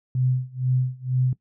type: tone with tremolo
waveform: sine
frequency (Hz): 127.9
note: C3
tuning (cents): -39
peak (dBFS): -17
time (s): 0.15-1.33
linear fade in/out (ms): 2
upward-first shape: sine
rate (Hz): 2.1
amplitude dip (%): 95
effects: noise-tail reverb RT60 0.1 s tail -18 dB re dry